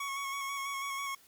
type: tone with vibrato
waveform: 25% pulse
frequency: 1106 Hz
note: C#6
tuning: 4 cents flat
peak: -31 dBFS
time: 0-1.15 s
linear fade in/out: 5 ms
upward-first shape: square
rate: 6.1 Hz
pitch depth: 21 cents each way
effects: white hiss -61 dBFS RMS until 1.27 s + Opus 48 kbps